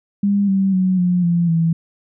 sine tone with pitch steps, 201.3 / 193.43 / 185.88 / 178.61 / 171.64 / 164.93 Hz, G3 / G3 / F#3 / F3 / F3 / E3, +46 / -23 / +8 / +39 / -30 / +1 cents, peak -13 dBFS, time 0.23-1.73 s, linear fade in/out 5 ms, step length 250 ms, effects none

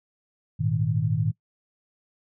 sine chord, Ab suspended second, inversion none, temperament just, 103.83 / 116.8 / 155.74 Hz, Ab2 / Bb2 / Eb3, 0 / +4 / +2 cents, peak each -27 / -26 / -25 dBFS, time 0.59-1.32 s, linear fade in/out 20 ms, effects noise-tail reverb RT60 0.1 s tail -21 dB re dry

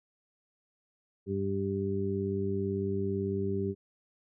harmonic tone, 98 Hz, G2, in tune, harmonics 1 / 2 / 3 / 4, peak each -35 / -34 / -39 / -32 dBFS, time 1.26-3.75 s, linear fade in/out 50 ms, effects none

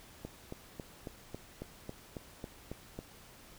click train, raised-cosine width 2 ms, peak -27 dBFS, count 11, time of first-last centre 0.25-2.99 s, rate 3.65 Hz, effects pink hiss -56 dBFS RMS until 3.58 s

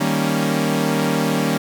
sawtooth chord, Eb dominant seventh, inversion none, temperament equal, 155.56 / 196 / 233.1 / 277.2 Hz, Eb3 / G3 / Bb3 / Db4, 0 / 0 / 0 / 0 cents, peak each -19 dBFS, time 0-1.58 s, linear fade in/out 10 ms, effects none

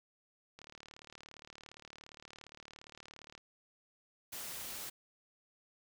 click train, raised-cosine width 0.2 ms, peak -34 dBFS, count 105, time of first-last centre 0.59-3.378 s, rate 37.3 Hz
white noise, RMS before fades -44 dBFS, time 4.32-4.9 s, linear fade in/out 10 ms
effects none

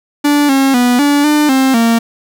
45% pulse tone with pitch steps, 291 / 270.5 / 245.5 / 288 / 298.9 / 264.8 / 230.4 Hz, D4 / C#4 / B3 / D4 / D4 / C4 / A#3, -16 / -42 / -10 / -34 / +31 / +21 / -20 cents, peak -8 dBFS, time 0.24-1.99 s, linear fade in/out 10 ms, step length 250 ms, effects none

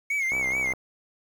triangle tone with vibrato, 2190 Hz, C#7, 22 cents flat, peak -22 dBFS, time 0.1-0.73 s, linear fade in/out 5 ms, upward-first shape sine, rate 4.6 Hz, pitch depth 86 cents each way
click train, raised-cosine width 1 ms, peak -23 dBFS, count 28, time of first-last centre 0.32-0.736 s, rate 64.9 Hz
effects 8-bit

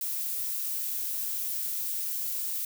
violet noise, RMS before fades -32 dBFS, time 0.01-2.65 s, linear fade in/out 2 ms, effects none

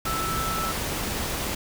sine tone in noise, 1318.5 Hz, E6, in tune, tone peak -28 dBFS, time 0.06-0.72 s, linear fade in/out 5 ms, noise pink, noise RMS -29 dBFS, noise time 0.05-1.55 s, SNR -2 dB, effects none

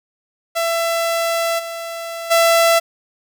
sawtooth tone with level steps, 669 Hz, E5, 25 cents sharp, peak -13 / -22 / -7 dBFS, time 0.55-2.8 s, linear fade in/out 20 ms, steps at 1.58 / 2.3 s, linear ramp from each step 20 ms, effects none

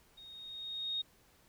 sine tone with level ramp, 3725 Hz, A#7, 2 cents flat, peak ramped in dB -51 to -32 dBFS, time 0.17-1.02 s, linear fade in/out 10 ms, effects pink hiss -66 dBFS RMS until 1.48 s

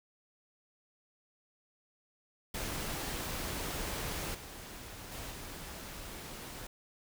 pink noise with level steps, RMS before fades -38 / -47 / -43 / -45 dBFS, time 2.54-6.67 s, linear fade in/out 5 ms, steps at 4.34 / 5.11 / 5.3 s, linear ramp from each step 10 ms, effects none

